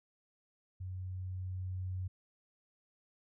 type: tone with level ramp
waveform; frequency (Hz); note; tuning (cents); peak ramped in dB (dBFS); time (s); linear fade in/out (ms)
sine; 92.5; F#2; 0; -39 to -35; 0.8-2.08; 10
effects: none